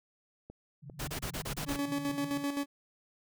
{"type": "click train", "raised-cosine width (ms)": 2, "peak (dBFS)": -33, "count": 5, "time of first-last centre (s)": [0.5, 2.094], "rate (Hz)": 2.51}
{"type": "band-pass noise", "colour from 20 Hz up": "white", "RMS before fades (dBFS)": -47, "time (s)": [0.82, 2.44], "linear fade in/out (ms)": 10, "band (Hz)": [130, 160], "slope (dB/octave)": 96}
{"type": "noise bursts", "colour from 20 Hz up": "pink", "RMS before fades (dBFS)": -37, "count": 7, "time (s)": [0.99, 1.767], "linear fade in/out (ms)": 10, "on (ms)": 87, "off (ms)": 28}
{"type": "tone with tremolo", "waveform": "40% pulse", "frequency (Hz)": 283.3, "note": "C#4", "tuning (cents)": 38, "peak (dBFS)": -29, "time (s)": [1.66, 2.66], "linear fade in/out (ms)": 50, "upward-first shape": "square", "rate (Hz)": 7.7, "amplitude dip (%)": 55}
{"effects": []}